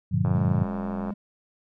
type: chord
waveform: sine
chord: G minor seventh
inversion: none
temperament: just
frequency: 98 / 117.6 / 147 / 176.4 Hz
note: G2 / Bb2 / D3 / F3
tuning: 0 / +16 / +2 / +18 cents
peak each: -26 dBFS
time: 0.11-0.65 s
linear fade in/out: 20 ms
type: click train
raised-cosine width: 1 ms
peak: -20 dBFS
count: 79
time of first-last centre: 0.25-1.105 s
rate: 91.2 Hz
type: tone with vibrato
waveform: triangle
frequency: 203.4 Hz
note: G#3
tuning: 36 cents flat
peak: -27 dBFS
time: 0.34-1.14 s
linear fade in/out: 10 ms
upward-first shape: sine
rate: 5.8 Hz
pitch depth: 14 cents each way
effects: none